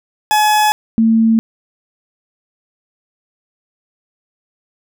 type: tone pair in turn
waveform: 40% pulse / sine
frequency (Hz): 849 / 224.9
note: G#5 / A3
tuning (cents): +38 / +38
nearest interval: octave + major seventh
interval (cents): 2300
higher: first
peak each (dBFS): -9 / -8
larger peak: second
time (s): 0.31-0.72 / 0.98-1.39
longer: neither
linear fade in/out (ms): 0
effects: none